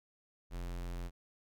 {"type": "tone", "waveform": "square", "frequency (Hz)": 43.65, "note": "F1", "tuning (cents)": 0, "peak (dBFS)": -39, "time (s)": [0.5, 1.11], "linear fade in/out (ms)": 50, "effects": []}